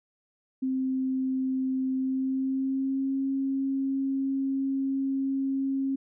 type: tone with pitch glide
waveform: sine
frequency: 261.7 to 270.3 Hz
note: C4 to C#4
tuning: 0 to -44 cents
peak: -25 dBFS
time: 0.62-5.96 s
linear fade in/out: 10 ms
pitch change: +56 cents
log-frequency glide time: 1.95-3.16 s
effects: none